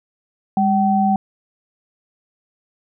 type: tone pair together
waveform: sine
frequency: 202 / 766 Hz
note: G#3 / G5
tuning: -48 / -40 cents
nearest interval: octave + major seventh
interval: 2308 cents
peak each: -16 dBFS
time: 0.57-1.16 s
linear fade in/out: 2 ms
effects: none